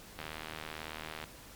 click train, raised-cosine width 0.3 ms, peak -24 dBFS, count 83, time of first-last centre 0.19-1.24 s, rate 78.1 Hz, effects pink hiss -52 dBFS RMS until 1.55 s + MP3 96 kbps

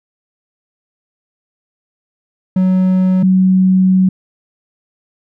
triangle / sine tone pair in turn, 185.9 / 186.98 Hz, F#3 / F#3, +8 / +18 cents, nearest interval unison, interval 10 cents, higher second, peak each -7 dBFS, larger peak neither, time 2.56-3.23 / 3.23-4.09 s, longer second, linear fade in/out 5 ms, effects none

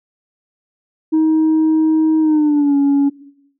sine tone with pitch glide, 315.6 to 281.2 Hz, D#4 to C#4, +25 to +25 cents, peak -8 dBFS, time 1.12-3.1 s, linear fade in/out 20 ms, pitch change -200 cents, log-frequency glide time 2.2-2.76 s, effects noise-tail reverb RT60 0.8 s tail -20 dB re dry + tanh soft clip ceiling -9 dBFS

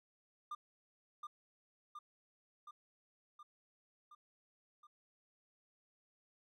triangle tone with echo, 1200 Hz, D6, 37 cents sharp, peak -39 dBFS, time 0.51-0.55 s, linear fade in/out 5 ms, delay 720 ms, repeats 6, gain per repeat -3 dB, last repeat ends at 4.87 s, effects none

